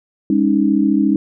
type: chord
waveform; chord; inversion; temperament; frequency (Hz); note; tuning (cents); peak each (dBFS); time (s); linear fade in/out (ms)
sine; Ab suspended fourth; none; equal with one note detuned; 204 / 277.2 / 311.1; Ab3 / Db4 / Eb4; -31 / 0 / 0; -16; 0.3-1.16; 2
effects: none